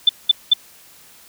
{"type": "tone bursts", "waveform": "sine", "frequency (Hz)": 3520, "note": "A7", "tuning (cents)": 0, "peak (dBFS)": -7, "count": 3, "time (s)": [0.07, 0.536], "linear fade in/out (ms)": 5, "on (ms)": 22, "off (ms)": 200, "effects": ["white hiss -47 dBFS RMS until 1.28 s"]}